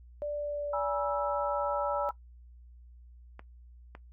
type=tone with pitch glide; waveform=sine; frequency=587.3 to 577.5 Hz; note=D5 to D5; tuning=0 to -29 cents; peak=-31 dBFS; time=0.22-2.09 s; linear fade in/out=0 ms; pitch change=-29 cents; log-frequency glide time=0.34-0.9 s
type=chord; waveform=sine; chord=E major; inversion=first; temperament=equal with one note detuned; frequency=830.6 / 963.5 / 1318.5 Hz; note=G#5 / B5 / E6; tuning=0 / -43 / 0 cents; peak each=-35 / -35 / -34 dBFS; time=0.73-2.11 s; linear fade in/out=5 ms
type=clicks; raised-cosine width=0.5 ms; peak=-30 dBFS; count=2; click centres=3.394 / 3.951 s
effects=noise-tail reverb RT60 0.1 s tail -17 dB re dry + added 60 Hz sine -50 dBFS peak until 4.12 s